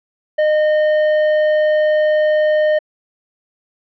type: tone with tanh clipping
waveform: triangle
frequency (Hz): 612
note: D#5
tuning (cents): -29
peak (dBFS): -13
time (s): 0.38-2.79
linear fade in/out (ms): 10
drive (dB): 14
effects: low-pass 3000 Hz 12 dB/octave